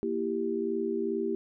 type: chord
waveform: sine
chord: E diminished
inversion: second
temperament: equal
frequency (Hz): 233.1 / 329.6 / 392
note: Bb3 / E4 / G4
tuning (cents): 0 / 0 / 0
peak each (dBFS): -34 / -33 / -30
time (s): 0.03-1.35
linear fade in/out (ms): 0
effects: none